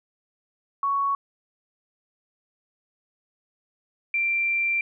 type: tone pair in turn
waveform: sine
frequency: 1114 / 2360 Hz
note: C#6 / D7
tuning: +8 / +8 cents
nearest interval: octave + minor second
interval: 1300 cents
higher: second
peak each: -21 dBFS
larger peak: neither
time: 0.83-1.15 / 4.14-4.81 s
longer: second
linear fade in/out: 2 ms
effects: none